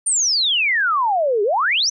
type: exponential two-way sweep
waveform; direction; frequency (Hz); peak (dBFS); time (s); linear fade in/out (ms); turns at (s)
sine; down then up; 9290 to 392 to 6260; -15; 0.06-1.9; 10; 1.43
effects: none